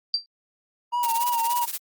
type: tone with exponential decay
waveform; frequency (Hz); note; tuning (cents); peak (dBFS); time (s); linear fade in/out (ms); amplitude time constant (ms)
sine; 4697; D8; -1; -16; 0.14-0.26; 1; 24
type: tone with vibrato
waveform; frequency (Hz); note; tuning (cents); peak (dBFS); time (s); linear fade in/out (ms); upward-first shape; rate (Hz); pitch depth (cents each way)
triangle; 944; A#5; +22; -20; 0.92-1.66; 20; sine; 3.5; 53
type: noise with tremolo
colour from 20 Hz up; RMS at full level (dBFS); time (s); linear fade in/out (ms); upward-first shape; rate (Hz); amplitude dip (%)
blue; -27; 1.03-1.78; 0; sine; 17; 85
effects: Opus 48 kbps